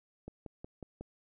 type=click train; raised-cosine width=2 ms; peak=-30 dBFS; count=5; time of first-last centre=0.28-1.01 s; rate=5.48 Hz; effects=none